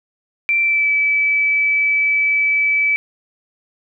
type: tone with pitch glide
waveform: sine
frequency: 2349 to 2302 Hz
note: D7 to D7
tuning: 0 to -35 cents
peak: -13 dBFS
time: 0.49-2.96 s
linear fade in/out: 0 ms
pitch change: -35 cents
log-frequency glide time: 0.6-0.89 s
effects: none